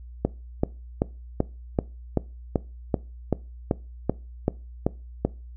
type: click train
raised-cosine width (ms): 2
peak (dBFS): -7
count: 14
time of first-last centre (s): 0.25-5.25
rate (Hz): 2.6
effects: noise-tail reverb RT60 0.3 s tail -21 dB re dry + added 60 Hz sine -39 dBFS peak until 5.56 s